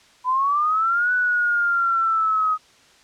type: linear two-way sweep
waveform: sine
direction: up then down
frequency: 993 to 1490 to 1254 Hz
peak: -17 dBFS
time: 0.24-2.58 s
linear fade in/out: 50 ms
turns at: 1.13 s
effects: white hiss -53 dBFS RMS until 3.03 s + low-pass 6000 Hz 12 dB/octave